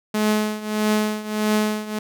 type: tone with tremolo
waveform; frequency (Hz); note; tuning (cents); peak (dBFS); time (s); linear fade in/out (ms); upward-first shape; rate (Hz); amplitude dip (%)
sawtooth; 213.3; G#3; +46; -12; 0.14-1.99; 5; triangle; 1.6; 85
effects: none